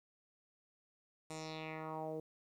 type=tone with low-pass filter sweep; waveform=10% pulse; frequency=157.8 Hz; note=D#3; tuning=25 cents sharp; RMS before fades=-44 dBFS; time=1.3-2.2 s; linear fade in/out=2 ms; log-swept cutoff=8800 to 440 Hz; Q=3; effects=12-bit